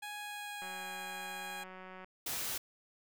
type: tone with pitch glide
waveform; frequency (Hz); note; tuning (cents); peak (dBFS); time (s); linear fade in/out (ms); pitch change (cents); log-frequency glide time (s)
15% pulse; 831 to 818.6; G#5 to G#5; +1 to -25; -35; 0.02-1.64; 10; -26; 0.19-0.85
type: click train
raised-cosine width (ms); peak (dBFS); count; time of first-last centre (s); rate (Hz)
0.5; -35; 266; 0.62-2.045; 186
type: noise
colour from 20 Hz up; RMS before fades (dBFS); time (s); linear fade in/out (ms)
white; -38; 2.26-2.58; 5
effects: none